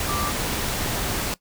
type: tone in noise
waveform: sine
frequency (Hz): 1174.7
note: D6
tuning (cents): 0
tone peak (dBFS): -27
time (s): 0.09-0.3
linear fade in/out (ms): 2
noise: pink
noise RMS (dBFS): -26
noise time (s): 0-1.34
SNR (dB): -4
effects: noise-tail reverb RT60 0.1 s tail -18 dB re dry